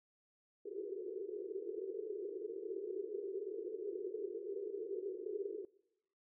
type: band-pass noise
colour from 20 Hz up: pink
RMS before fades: -43 dBFS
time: 0.65-5.65 s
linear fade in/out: 5 ms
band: 360 to 450 Hz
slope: 96 dB/octave
effects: noise-tail reverb RT60 0.9 s tail -22 dB re dry